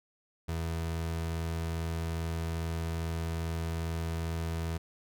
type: tone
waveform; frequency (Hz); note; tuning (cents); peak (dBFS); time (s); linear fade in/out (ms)
30% pulse; 82.41; E2; 0; -29; 0.48-4.78; 10
effects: none